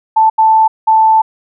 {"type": "tone bursts at uneven times", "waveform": "sine", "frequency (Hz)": 881, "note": "A5", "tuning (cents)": 2, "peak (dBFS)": -5, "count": 3, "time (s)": [[0.16, 0.3], [0.38, 0.68], [0.87, 1.22]], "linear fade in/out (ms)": 10, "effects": []}